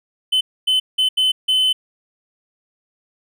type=tone bursts at uneven times; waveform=triangle; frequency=3041 Hz; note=F#7; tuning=47 cents sharp; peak=-12 dBFS; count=5; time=0.32-0.41 / 0.67-0.8 / 0.98-1.09 / 1.17-1.32 / 1.48-1.73 s; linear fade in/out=10 ms; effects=none